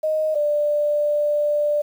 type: tone pair in turn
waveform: sine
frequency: 622.3 / 590.9 Hz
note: D#5 / D5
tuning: 0 / +10 cents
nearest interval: minor second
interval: 90 cents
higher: first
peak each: -18 / -17 dBFS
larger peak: second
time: 0.03-0.35 / 0.35-1.82 s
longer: second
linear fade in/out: 10 ms
effects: 8-bit